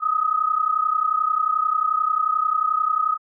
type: tone pair together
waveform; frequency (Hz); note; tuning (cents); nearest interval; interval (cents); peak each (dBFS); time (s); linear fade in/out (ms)
sine; 1243 / 1274.3; D#6 / D#6; -2 / +41; unison; 43; -21; 0-3.18; 50
effects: none